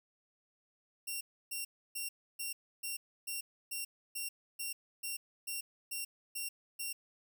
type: tone bursts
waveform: 5% pulse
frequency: 2746 Hz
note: F7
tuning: 30 cents flat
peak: -28 dBFS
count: 14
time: 1.07-6.93 s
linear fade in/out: 10 ms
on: 140 ms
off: 300 ms
effects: none